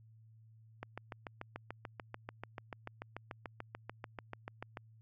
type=click train; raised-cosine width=0.5 ms; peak=-27 dBFS; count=28; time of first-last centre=0.83-4.772 s; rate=6.85 Hz; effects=added 111 Hz sine -58 dBFS peak until 5.01 s